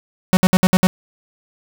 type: tone bursts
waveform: 45% pulse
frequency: 185 Hz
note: F#3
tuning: in tune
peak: -9 dBFS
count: 6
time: 0.33-0.87 s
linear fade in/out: 0 ms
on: 40 ms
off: 60 ms
effects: 8-bit